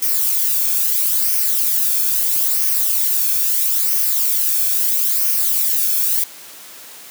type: noise with flanger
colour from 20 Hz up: violet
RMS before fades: -17 dBFS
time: 0.02-6.24 s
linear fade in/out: 5 ms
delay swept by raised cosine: 0.26 to 1.03 ms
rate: 0.76 Hz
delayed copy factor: -0.6
effects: white hiss -38 dBFS RMS until 7.1 s + high-pass 200 Hz 12 dB/octave